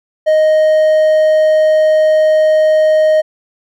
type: tone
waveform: triangle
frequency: 622.3 Hz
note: D#5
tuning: in tune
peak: -5 dBFS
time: 0.26-3.22 s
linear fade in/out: 20 ms
effects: none